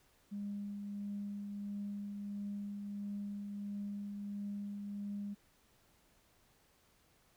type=tone with tremolo; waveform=sine; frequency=203 Hz; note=G#3; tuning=39 cents flat; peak=-37 dBFS; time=0.31-5.35 s; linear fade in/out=20 ms; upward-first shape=triangle; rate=1.5 Hz; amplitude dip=35%; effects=tanh soft clip ceiling -33 dBFS + pink hiss -70 dBFS RMS until 7.36 s